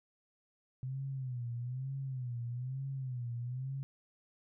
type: tone with vibrato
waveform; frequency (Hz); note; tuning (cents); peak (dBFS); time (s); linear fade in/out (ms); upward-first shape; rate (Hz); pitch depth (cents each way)
sine; 127.2; C3; -48; -36; 0.83-3.83; 0; sine; 1.1; 120
effects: none